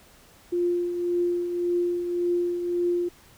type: tone with tremolo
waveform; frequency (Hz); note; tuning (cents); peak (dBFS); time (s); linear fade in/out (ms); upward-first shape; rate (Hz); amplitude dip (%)
sine; 350.4; F4; +6; -20; 0.52-3.09; 10; triangle; 1.8; 55
effects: pink hiss -54 dBFS RMS until 3.37 s